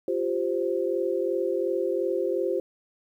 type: chord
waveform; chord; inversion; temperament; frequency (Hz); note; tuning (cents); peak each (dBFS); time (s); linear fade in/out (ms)
sine; F suspended second; none; equal; 349.2 / 392 / 523.3; F4 / G4 / C5; 0 / 0 / 0; -28; 0.08-2.6; 2
effects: 10-bit